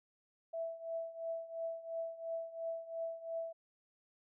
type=tone with tremolo; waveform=sine; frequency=660 Hz; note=E5; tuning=2 cents sharp; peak=-35 dBFS; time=0.53-3.53 s; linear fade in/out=10 ms; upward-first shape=triangle; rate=2.9 Hz; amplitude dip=85%; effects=none